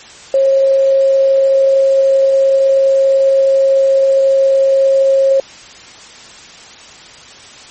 sine tone with quantisation, 541 Hz, C#5, 42 cents flat, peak -7 dBFS, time 0.34-5.4 s, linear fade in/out 2 ms, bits 6, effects white hiss -36 dBFS RMS until 7.7 s + MP3 32 kbps

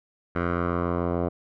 10% pulse tone with low-pass filter sweep, 86.9 Hz, F2, 8 cents flat, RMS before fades -26 dBFS, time 0.35-1.29 s, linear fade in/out 10 ms, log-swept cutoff 1600 to 780 Hz, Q 2.5, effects none

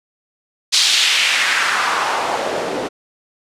white noise with band-pass filter sweep, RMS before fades -17 dBFS, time 0.72-2.89 s, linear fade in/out 20 ms, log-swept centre 4400 to 370 Hz, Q 1.8, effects low-pass 9000 Hz 12 dB/octave

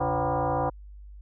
sine tone with frequency modulation, 135.1 Hz, C#3, 44 cents flat, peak -23 dBFS, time 0-0.7 s, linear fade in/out 10 ms, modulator 214 Hz, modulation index 4.4, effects added 50 Hz sine -42 dBFS peak until 1.21 s

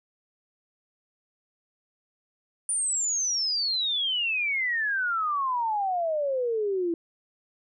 sine exponential sweep, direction down, 9460 to 329.6 Hz, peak -24 dBFS, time 2.69-6.94 s, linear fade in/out 2 ms, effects none

